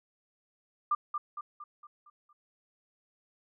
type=tone with echo; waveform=sine; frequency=1194 Hz; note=D6; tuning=28 cents sharp; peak=-24 dBFS; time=0.91-0.95 s; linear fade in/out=5 ms; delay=230 ms; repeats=6; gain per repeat=-6 dB; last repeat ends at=2.33 s; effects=none